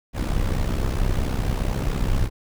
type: noise with amplitude modulation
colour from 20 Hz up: brown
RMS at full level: -19 dBFS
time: 0.13-2.3 s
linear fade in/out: 50 ms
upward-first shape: sine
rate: 64.5 Hz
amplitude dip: 75%
effects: none